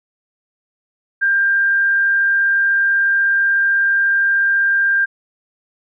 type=tone with frequency modulation; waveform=sine; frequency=1593 Hz; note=G6; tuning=27 cents sharp; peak=-12 dBFS; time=1.21-5.06 s; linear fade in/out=20 ms; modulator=43.7 Hz; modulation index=0.24; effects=none